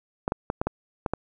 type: clicks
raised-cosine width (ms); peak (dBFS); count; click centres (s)
1; -11; 7; 0.279 / 0.321 / 0.501 / 0.615 / 0.67 / 1.062 / 1.136
effects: none